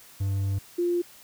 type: tone pair in turn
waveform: triangle / sine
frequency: 98 / 349.2 Hz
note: G2 / F4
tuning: 0 / 0 cents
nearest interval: octave + minor seventh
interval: 2200 cents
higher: second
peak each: -22 dBFS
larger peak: neither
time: 0.2-0.59 / 0.78-1.02 s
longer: first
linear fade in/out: 10 ms
effects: white hiss -51 dBFS RMS until 1.23 s